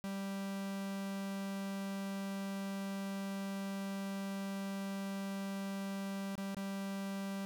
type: tone with dropouts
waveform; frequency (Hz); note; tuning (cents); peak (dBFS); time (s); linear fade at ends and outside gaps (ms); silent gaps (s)
45% pulse; 196; G3; 0; -38; 0.04-7.45; 0; 6.354-6.379 / 6.546-6.568
effects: none